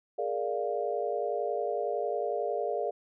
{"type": "chord", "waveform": "sine", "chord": "Bb dominant seventh", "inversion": "third", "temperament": "equal", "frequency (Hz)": [415.3, 466.2, 587.3, 698.5], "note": ["Ab4", "Bb4", "D5", "F5"], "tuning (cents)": [0, 0, 0, 0], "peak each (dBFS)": -34, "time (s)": [0.18, 2.91], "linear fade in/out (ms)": 10, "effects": []}